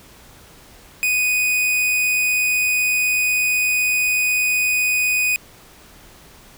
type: tone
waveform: 45% pulse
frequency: 2487 Hz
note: D#7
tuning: 1 cent flat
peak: -16 dBFS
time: 1.03-5.36 s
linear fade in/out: 0 ms
effects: pink hiss -46 dBFS RMS until 6.57 s